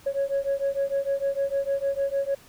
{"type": "beating tone pair", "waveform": "sine", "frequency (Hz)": [550, 556.6], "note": ["C#5", "C#5"], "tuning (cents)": [-14, 7], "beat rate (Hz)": 6.6, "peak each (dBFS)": [-25, -25], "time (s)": [0.06, 2.35], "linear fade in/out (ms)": 10, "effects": ["tanh soft clip ceiling -19 dBFS", "pink hiss -52 dBFS RMS until 2.48 s"]}